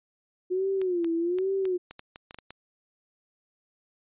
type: tone with vibrato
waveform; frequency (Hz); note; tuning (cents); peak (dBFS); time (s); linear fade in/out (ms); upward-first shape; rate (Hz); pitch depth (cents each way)
sine; 359; F4; +48; -24; 0.5-1.78; 20; sine; 1.2; 140
type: clicks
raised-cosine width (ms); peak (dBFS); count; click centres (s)
0.2; -24; 11; 0.816 / 1.045 / 1.386 / 1.654 / 1.91 / 1.994 / 2.159 / 2.309 / 2.345 / 2.387 / 2.506
effects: resampled to 8000 Hz